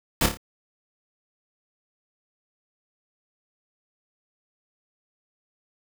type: noise with echo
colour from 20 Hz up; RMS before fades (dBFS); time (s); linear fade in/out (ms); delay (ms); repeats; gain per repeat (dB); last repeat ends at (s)
pink; -20; 0.21-0.26; 2; 28; 4; -6; 0.372
effects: none